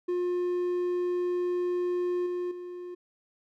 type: tone with level steps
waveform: triangle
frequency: 356.1 Hz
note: F4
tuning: 34 cents sharp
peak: -24 / -27 / -35 dBFS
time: 0.08-2.95 s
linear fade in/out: 10 ms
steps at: 2.26 / 2.51 s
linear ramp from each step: 5 ms
effects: none